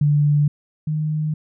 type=tone pair in turn; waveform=sine; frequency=146.83 / 153.76 Hz; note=D3 / D#3; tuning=0 / -20 cents; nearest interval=minor second; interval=80 cents; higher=second; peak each=-13 / -19 dBFS; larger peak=first; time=0.01-0.48 / 0.87-1.34 s; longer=neither; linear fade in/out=5 ms; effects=none